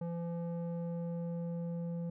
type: tone with low-pass filter sweep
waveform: square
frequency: 170 Hz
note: F3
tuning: 46 cents flat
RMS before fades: -38 dBFS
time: 0.01-2.1 s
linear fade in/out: 5 ms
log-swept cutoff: 660 to 410 Hz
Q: 1.4
effects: none